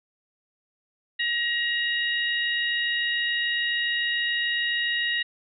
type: harmonic tone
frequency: 947 Hz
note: A#5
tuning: 27 cents sharp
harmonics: 2 / 3 / 4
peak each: -25 / -29 / -31 dBFS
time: 1.19-5.23 s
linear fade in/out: 10 ms
effects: none